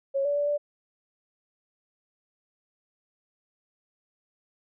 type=tone with pitch steps; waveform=sine; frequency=549 / 576 / 580 / 585 Hz; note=C#5 / D5 / D5 / D5; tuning=-17 / -34 / -22 / -7 cents; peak=-23 dBFS; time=0.14-0.58 s; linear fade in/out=20 ms; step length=110 ms; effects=none